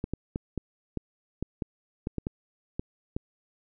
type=clicks; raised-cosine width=3 ms; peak=-17 dBFS; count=12; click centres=0.041 / 0.136 / 0.359 / 0.577 / 0.973 / 1.426 / 1.622 / 2.071 / 2.183 / 2.269 / 2.795 / 3.165 s; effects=none